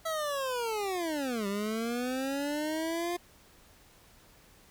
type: linear two-way sweep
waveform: 25% pulse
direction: down then up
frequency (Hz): 658 to 196 to 353.7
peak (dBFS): -27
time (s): 0.05-3.17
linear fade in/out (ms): 10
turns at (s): 1.47
effects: pink hiss -59 dBFS RMS until 4.7 s